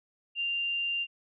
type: tone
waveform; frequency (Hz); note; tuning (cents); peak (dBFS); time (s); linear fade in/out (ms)
sine; 2787; F7; -4; -28; 0.35-1.07; 50
effects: none